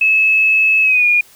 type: tone with pitch glide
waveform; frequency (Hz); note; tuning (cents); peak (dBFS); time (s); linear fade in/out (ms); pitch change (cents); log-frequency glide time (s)
sine; 2594 to 2434; E7 to D#7; -28 to -39; -9; 0.01-1.21; 5; -111; 0.82-1.06
effects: white hiss -46 dBFS RMS until 1.35 s